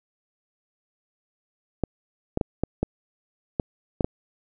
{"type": "clicks", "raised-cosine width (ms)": 2, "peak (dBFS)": -9, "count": 8, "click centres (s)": [1.837, 2.374, 2.412, 2.636, 2.83, 3.598, 4.008, 4.045], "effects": []}